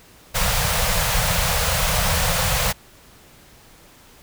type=band-stop noise; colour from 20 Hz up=pink; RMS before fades=-20 dBFS; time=0.34-2.73 s; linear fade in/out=20 ms; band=190 to 470 Hz; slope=96 dB/octave; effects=pink hiss -49 dBFS RMS until 4.22 s